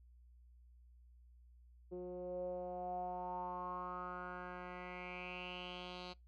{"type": "tone with low-pass filter sweep", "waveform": "10% pulse", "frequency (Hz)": 179.9, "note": "F#3", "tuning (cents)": -48, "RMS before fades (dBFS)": -45, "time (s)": [1.91, 6.14], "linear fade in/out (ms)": 20, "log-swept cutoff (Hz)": [410, 4000], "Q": 6.4, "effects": ["noise-tail reverb RT60 0.2 s tail -25 dB re dry", "added 60 Hz sine -60 dBFS peak until 6.27 s"]}